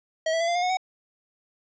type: tone with pitch steps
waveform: square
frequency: 640 / 656.9 / 674.2 / 691.9 / 710.1 / 728.8 / 748 Hz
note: D#5 / E5 / E5 / F5 / F5 / F#5 / F#5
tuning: +49 / -6 / +39 / -16 / +29 / -26 / +19 cents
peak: -23 dBFS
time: 0.26-0.771 s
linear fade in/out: 5 ms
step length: 73 ms
effects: resampled to 16000 Hz + 10-bit